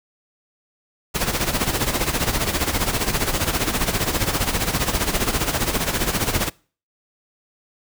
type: noise with tremolo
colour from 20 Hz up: pink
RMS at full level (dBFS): -19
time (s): 1.14-6.5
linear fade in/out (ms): 20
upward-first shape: sine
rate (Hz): 15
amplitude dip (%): 70
effects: noise-tail reverb RT60 0.4 s tail -24 dB re dry